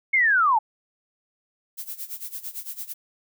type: linear sweep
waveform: sine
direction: down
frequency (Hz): 2200 to 825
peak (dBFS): -16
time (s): 0.13-0.59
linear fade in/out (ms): 10
type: noise with tremolo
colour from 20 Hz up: violet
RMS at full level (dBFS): -32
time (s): 1.77-2.94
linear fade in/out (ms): 20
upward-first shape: sine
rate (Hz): 8.9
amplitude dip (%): 85
effects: none